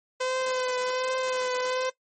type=tone with vibrato; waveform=sawtooth; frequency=510 Hz; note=C5; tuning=44 cents flat; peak=-22 dBFS; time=0.2-1.9 s; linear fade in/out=10 ms; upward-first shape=triangle; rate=1.3 Hz; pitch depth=29 cents each way; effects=noise-tail reverb RT60 0.1 s tail -17 dB re dry + MP3 32 kbps